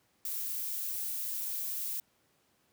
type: noise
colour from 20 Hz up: violet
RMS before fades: -36 dBFS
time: 0.25-2 s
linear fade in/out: 2 ms
effects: pink hiss -71 dBFS RMS until 2.72 s + high-pass 100 Hz 12 dB/octave